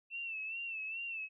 sine tone with vibrato, 2670 Hz, E7, 22 cents sharp, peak -38 dBFS, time 0.1-1.29 s, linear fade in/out 50 ms, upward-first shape sine, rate 2.4 Hz, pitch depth 68 cents each way, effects none

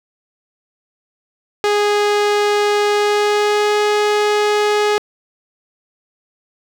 sawtooth tone with pitch glide, 413.9 to 418 Hz, G#4 to G#4, -6 to +11 cents, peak -9 dBFS, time 1.64-4.98 s, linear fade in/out 0 ms, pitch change +17 cents, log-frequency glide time 2.91-3.76 s, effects low-pass 6000 Hz 12 dB/octave + 7-bit

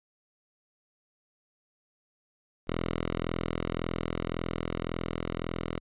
5% pulse tone with level ramp, 41.84 Hz, E1, 27 cents sharp, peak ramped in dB -18 to -21 dBFS, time 2.67-5.8 s, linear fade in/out 20 ms, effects resampled to 8000 Hz

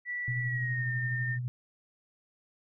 sine tone with pitch glide, 1957 to 1815.4 Hz, B6 to A#6, -16 to -46 cents, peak -32 dBFS, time 0.05-1.39 s, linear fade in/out 50 ms, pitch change -130 cents, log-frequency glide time 0.41-0.9 s
sine tone with tremolo, 123.47 Hz, B2, in tune, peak -29 dBFS, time 0.28-1.48 s, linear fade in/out 0 ms, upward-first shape sine, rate 12 Hz, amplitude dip 40%
effects none

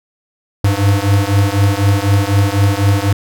square beating tone pair, 98 / 102 Hz, G2 / G#2, 0 / -31 cents, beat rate 4 Hz, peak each -14 dBFS, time 0.64-3.13 s, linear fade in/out 5 ms, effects none

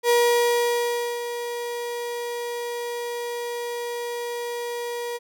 35% pulse tone with ADSR envelope, 477.8 Hz, A#4, 43 cents sharp, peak -14 dBFS, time 0.03-5.19 s, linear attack 63 ms, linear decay 1100 ms, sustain -12 dB, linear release 32 ms, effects none

